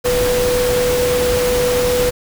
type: tone in noise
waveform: sine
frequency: 493.9 Hz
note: B4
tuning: in tune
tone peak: -14 dBFS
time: 0.04-2.11 s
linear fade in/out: 20 ms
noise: pink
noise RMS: -21 dBFS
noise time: 0.04-2.11 s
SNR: +4 dB
effects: none